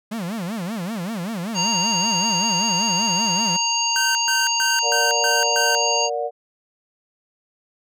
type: tone with vibrato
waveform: 45% pulse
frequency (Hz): 197.7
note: G3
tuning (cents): +15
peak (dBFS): -25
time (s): 0.11-3.57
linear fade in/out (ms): 10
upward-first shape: sine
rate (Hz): 5.2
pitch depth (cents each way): 280
type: harmonic tone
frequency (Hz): 932.3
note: A#5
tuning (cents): 0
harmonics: 1 / 3 / 5 / 7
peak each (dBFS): -24 / -24 / -24 / -24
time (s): 1.54-6.1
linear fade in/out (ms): 50
type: tone bursts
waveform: 45% pulse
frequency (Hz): 1538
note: G6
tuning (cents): -33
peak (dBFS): -21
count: 6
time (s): 3.96-5.75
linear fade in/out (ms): 0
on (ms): 190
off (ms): 130
type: chord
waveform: sine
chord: Bb augmented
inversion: none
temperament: just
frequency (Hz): 466.2 / 582.7 / 728.4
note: Bb4 / D5 / F#5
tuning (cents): 0 / -14 / -27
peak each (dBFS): -26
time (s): 4.82-6.31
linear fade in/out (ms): 50
effects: none